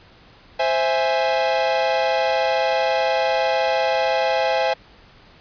45% pulse chord, C augmented, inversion none, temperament equal, 523.3 / 659.3 / 830.6 Hz, C5 / E5 / G#5, 0 / 0 / 0 cents, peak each -22 dBFS, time 0.59-4.74 s, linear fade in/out 10 ms, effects pink hiss -49 dBFS RMS until 5.4 s + resampled to 11025 Hz

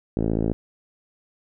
5% pulse tone with low-pass filter, 55 Hz, A1, in tune, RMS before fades -23 dBFS, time 0.17-0.53 s, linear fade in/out 0 ms, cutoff 340 Hz, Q 0.97, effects none

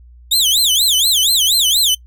sawtooth tone with vibrato, 3528 Hz, A7, 4 cents sharp, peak -8 dBFS, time 0.31-1.95 s, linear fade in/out 10 ms, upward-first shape sine, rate 4.2 Hz, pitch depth 290 cents each way, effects noise-tail reverb RT60 0.1 s tail -22 dB re dry + added 60 Hz sine -39 dBFS peak until 2.06 s

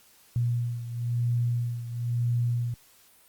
sine beating tone pair, 119.5 / 120.5 Hz, A#2 / B2, +43 / -42 cents, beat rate 1 Hz, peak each -26 / -31 dBFS, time 0.36-2.74 s, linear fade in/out 0 ms, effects white hiss -58 dBFS RMS until 3.28 s + Opus 48 kbps

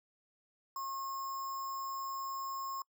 sine tone with sample-and-hold, 1081 Hz, C#6, 44 cents flat, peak -37 dBFS, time 0.76-2.82 s, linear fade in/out 2 ms, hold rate 6300 Hz, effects noise-tail reverb RT60 0.1 s tail -25 dB re dry

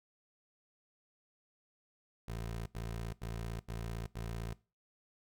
20% pulse tone bursts, 56.6 Hz, A1, 50 cents sharp, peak -34 dBFS, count 5, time 2.28-4.532 s, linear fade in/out 5 ms, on 380 ms, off 88 ms, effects noise-tail reverb RT60 0.3 s tail -20 dB re dry

